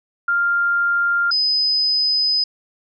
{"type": "tone pair in turn", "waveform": "sine", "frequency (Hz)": [1396.9, 5021], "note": ["F6", "D#8"], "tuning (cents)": [0, 15], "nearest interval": "octave + minor seventh", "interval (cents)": 2215, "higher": "second", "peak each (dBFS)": -15, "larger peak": "neither", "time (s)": [[0.28, 1.31], [1.31, 2.44]], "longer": "second", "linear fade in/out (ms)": 5, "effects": []}